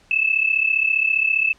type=tone pair together; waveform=sine; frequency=2602 / 2637 Hz; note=E7 / E7; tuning=-23 / 0 cents; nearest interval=unison; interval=23 cents; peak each=-19 dBFS; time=0.11-1.53 s; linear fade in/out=2 ms; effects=pink hiss -55 dBFS RMS until 1.58 s + low-pass 7000 Hz 12 dB/octave